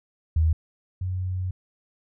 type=tone pair in turn; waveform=sine; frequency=79.9 / 92.2 Hz; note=D#2 / F#2; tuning=+47 / -6 cents; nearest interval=major second; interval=247 cents; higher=second; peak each=-17 / -25 dBFS; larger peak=first; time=0.36-0.53 / 1.01-1.51 s; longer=second; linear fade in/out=5 ms; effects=none